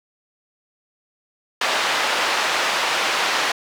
pink band-pass noise, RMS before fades -21 dBFS, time 1.61-3.52 s, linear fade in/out 5 ms, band 760 to 4300 Hz, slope 12 dB/octave, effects none

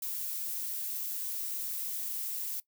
violet noise, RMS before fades -36 dBFS, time 0.02-2.6 s, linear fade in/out 5 ms, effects noise-tail reverb RT60 0.1 s tail -19 dB re dry

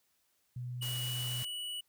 sine tone, 123.47 Hz, B2, in tune, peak -37 dBFS, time 0.56-1.43 s, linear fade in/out 5 ms
square tone with pitch glide, 2926 to 2945 Hz, F#7 to F#7, -20 to -9 cents, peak -38 dBFS, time 0.81-1.81 s, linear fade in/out 10 ms, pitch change +11 cents, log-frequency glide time 1.01-1.16 s
white noise, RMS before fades -44 dBFS, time 0.82-1.45 s, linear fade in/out 5 ms
effects white hiss -75 dBFS RMS until 1.88 s

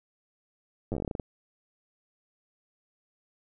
slowing click train, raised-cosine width 2 ms, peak -19 dBFS, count 13, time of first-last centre 0.92-1.198 s, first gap 9 ms, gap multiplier 1.16, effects none

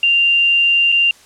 sine tone with dropouts, 2784 Hz, F7, 6 cents flat, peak -10 dBFS, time 0.03-1.11 s, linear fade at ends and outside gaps 2 ms, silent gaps 0.919-0.923 s, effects white hiss -46 dBFS RMS until 1.25 s + low-pass 9000 Hz 12 dB/octave

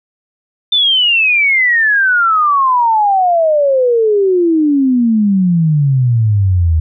sine exponential sweep, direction down, 3578 to 77.78 Hz, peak -8 dBFS, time 0.72-6.8 s, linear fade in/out 5 ms, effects none

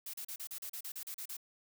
blue noise bursts, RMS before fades -43 dBFS, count 12, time 0.06-1.368 s, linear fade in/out 5 ms, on 76 ms, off 36 ms, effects none

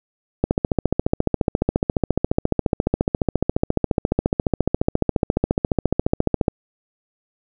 click train, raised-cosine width 2 ms, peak -3 dBFS, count 88, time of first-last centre 0.44-6.482 s, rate 14.4 Hz, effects none

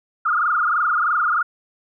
sine tone with frequency modulation, 1318.5 Hz, E6, in tune, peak -16 dBFS, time 0.25-1.43 s, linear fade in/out 10 ms, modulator 23.1 Hz, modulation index 5.4, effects none

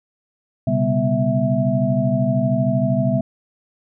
sine tone cluster, 125.2 / 138.1 / 197.2 / 244.2 / 655 Hz, B2 / C#3 / G3 / B3 / E5, +24 / -6 / +11 / -19 / -11 cents, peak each -22 dBFS, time 0.67-3.21 s, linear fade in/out 5 ms, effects none

